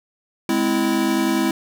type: chord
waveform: square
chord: Ab augmented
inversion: none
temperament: equal with one note detuned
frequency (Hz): 207.7 / 257.6 / 329.6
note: Ab3 / C4 / E4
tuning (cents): 0 / -27 / 0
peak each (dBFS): -24 / -23 / -21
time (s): 0.49-1.51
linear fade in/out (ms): 2
effects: none